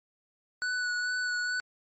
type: tone with vibrato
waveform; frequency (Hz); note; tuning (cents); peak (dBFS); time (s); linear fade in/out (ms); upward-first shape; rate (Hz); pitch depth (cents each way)
square; 1480; F#6; 0; -29; 0.62-1.6; 0; sine; 2.3; 16
effects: low-pass 9000 Hz 12 dB/octave + MP3 32 kbps